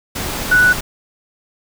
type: tone in noise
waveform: sine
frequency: 1480 Hz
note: F#6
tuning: in tune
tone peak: -8 dBFS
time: 0.51-0.73 s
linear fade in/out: 10 ms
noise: pink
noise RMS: -23 dBFS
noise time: 0.15-0.81 s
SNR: +12 dB
effects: none